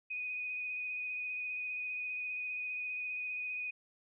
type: tone with vibrato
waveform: sine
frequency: 2489 Hz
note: D#7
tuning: in tune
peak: -36 dBFS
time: 0.1-3.71 s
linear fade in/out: 10 ms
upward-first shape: sine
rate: 15 Hz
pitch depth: 18 cents each way
effects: none